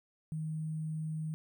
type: tone with sample-and-hold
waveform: sine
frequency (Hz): 157.1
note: D#3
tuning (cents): +17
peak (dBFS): -34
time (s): 0.32-1.34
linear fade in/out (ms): 0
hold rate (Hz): 8820
effects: none